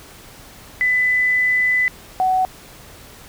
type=tone pair in turn; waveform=sine; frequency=2000 / 747.8 Hz; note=B6 / F#5; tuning=+21 / +18 cents; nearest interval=octave + perfect fourth; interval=1703 cents; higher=first; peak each=-14 dBFS; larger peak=neither; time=0.81-1.88 / 2.2-2.45 s; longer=first; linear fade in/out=0 ms; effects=pink hiss -42 dBFS RMS until 3.28 s